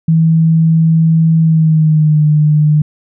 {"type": "tone with pitch glide", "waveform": "sine", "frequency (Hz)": [162.1, 151.24], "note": ["E3", "D#3"], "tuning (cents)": [-29, -49], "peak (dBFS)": -6, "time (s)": [0.08, 2.82], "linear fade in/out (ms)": 5, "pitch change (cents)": -120, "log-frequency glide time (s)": [1.4, 2.23], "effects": []}